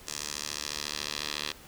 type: tone with band-pass filter sweep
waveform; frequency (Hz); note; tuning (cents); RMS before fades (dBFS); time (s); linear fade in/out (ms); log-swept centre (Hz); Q
10% pulse; 74; D2; +14; -36; 0.07-1.52; 5; 6600 to 3900; 1.6
effects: pink hiss -51 dBFS RMS until 1.67 s